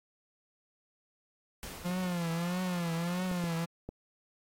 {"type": "noise with exponential decay", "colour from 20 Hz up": "pink", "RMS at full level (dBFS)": -41, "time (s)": [1.63, 2.69], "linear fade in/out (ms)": 0, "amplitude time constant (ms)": 230}
{"type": "tone with vibrato", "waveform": "45% pulse", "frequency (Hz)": 174.61, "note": "F3", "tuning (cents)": 0, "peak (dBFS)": -31, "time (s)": [1.84, 3.66], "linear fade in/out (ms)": 20, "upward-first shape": "triangle", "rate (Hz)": 1.6, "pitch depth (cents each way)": 110}
{"type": "clicks", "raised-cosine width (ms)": 2, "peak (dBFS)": -26, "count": 3, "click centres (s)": [3.314, 3.44, 3.89]}
{"effects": ["AAC 48 kbps"]}